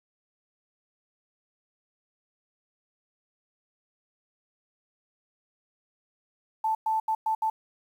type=tone bursts at uneven times; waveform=sine; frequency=880 Hz; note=A5; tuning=in tune; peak=-23 dBFS; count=5; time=6.64-6.75 / 6.86-7 / 7.08-7.15 / 7.26-7.35 / 7.42-7.5 s; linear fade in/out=5 ms; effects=9-bit